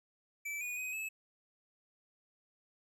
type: tone with pitch steps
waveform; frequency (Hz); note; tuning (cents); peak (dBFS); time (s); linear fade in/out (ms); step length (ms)
square; 2317 / 2460 / 2511 / 2598; D7 / D#7 / D#7 / E7; -24 / -20 / +15 / -26; -38; 0.45-1.09; 10; 160
effects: none